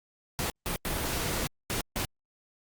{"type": "noise bursts at uneven times", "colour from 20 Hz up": "pink", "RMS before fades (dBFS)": -31, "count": 5, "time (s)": [[0.39, 0.5], [0.66, 0.76], [0.85, 1.47], [1.7, 1.81], [1.96, 2.05]], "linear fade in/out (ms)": 0, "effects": ["Opus 48 kbps"]}